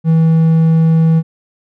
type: tone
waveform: triangle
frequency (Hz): 162.1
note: E3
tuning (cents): -29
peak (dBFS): -5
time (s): 0.04-1.23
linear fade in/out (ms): 50
effects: none